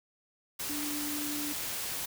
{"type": "tone in noise", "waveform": "sine", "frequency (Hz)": 294.5, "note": "D4", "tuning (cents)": 5, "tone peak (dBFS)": -36, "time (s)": [0.69, 1.53], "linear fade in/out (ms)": 10, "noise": "white", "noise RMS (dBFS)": -36, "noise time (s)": [0.59, 2.06], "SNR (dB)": -3, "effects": []}